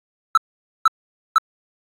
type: tone bursts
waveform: triangle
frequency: 1318.5 Hz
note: E6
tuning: in tune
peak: -7 dBFS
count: 3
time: 0.35-1.382 s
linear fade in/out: 2 ms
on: 24 ms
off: 480 ms
effects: AAC 48 kbps